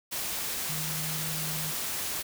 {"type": "tone in noise", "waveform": "sine", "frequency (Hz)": 155.56, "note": "D#3", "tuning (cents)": 0, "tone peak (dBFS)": -36, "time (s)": [0.68, 1.72], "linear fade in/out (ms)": 20, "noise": "white", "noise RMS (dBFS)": -33, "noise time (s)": [0.11, 2.23], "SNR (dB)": -6, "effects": []}